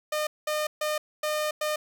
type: tone bursts at uneven times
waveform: sawtooth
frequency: 608 Hz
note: D#5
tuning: 40 cents flat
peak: -22 dBFS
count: 5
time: 0.12-0.27 / 0.47-0.67 / 0.81-0.98 / 1.23-1.51 / 1.61-1.76 s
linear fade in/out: 5 ms
effects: none